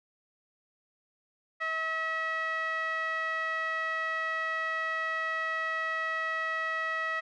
5% pulse tone with low-pass filter, 644 Hz, E5, 41 cents flat, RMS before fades -32 dBFS, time 1.6-7.21 s, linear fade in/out 20 ms, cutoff 1700 Hz, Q 8.2, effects none

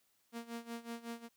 sawtooth tone with tremolo, 233.1 Hz, A#3, in tune, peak -36 dBFS, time 0.32-1.29 s, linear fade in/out 50 ms, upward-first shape sine, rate 5.4 Hz, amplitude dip 85%, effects white hiss -75 dBFS RMS until 1.36 s

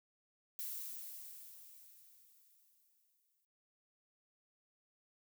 violet noise with exponential decay, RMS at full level -42 dBFS, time 0.59-3.45 s, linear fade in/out 0 ms, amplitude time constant 620 ms, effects noise-tail reverb RT60 0.1 s tail -17 dB re dry

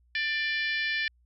harmonic tone with a mistuned harmonic, 592 Hz, D5, 14 cents sharp, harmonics 3 / 4 / 5 / 6 / 7 / 8 / 9, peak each -29 / -32 / -38 / -39 / -40 / -42 / -46 dBFS, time 0.15-1.08 s, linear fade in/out 2 ms, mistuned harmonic 6, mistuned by -47 cents, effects added 60 Hz sine -61 dBFS peak until 1.25 s

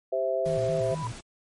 sine chord, C major, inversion second, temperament equal, 392 / 523.3 / 659.3 Hz, G4 / C5 / E5, 0 / 0 / 0 cents, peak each -32 / -28 / -27 dBFS, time 0.12-0.95 s, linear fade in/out 10 ms
pink noise, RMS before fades -43 dBFS, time 0.45-1.21 s, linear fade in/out 10 ms
sine tone with vibrato, 136 Hz, C#3, 33 cents flat, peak -31 dBFS, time 0.46-1.12 s, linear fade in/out 2 ms, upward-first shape square, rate 4.4 Hz, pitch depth 260 cents each way
sine tone with exponential growth, 987.8 Hz, B5, in tune, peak -28 dBFS, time 0.66-1.07 s, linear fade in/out 0 ms, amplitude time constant 88 ms
effects MP3 48 kbps

